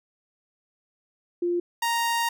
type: tone pair in turn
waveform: sine / sawtooth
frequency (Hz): 349.2 / 932.3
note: F4 / A#5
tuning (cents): 0 / 0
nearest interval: octave + perfect fourth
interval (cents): 1700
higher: second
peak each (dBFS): -22 / -19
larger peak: second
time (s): 1.42-1.6 / 1.82-2.29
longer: second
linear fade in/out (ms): 5
effects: none